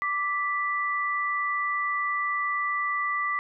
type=tone pair together; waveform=sine; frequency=1170.2 / 1975.5 Hz; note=D6 / B6; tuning=-7 / 0 cents; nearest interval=major sixth; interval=907 cents; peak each=-27 / -28 dBFS; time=0.02-3.39 s; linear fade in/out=0 ms; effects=none